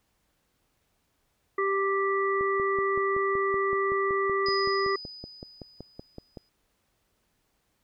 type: harmonic tone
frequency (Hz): 392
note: G4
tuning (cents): 0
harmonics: 1 / 3 / 5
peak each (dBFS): -26 / -28 / -32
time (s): 1.58-4.96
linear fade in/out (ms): 5
type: click train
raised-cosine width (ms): 2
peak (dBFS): -26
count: 22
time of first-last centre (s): 2.41-6.372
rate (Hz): 5.3
type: tone with exponential decay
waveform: sine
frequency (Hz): 4978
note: D#8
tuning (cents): 0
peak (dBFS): -28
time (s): 4.46-6.49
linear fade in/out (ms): 2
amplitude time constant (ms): 440
effects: pink hiss -73 dBFS RMS until 7.83 s